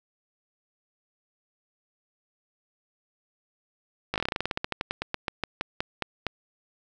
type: slowing click train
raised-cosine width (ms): 0.3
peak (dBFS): -11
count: 25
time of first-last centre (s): 4.14-6.267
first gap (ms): 18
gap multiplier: 1.12
effects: none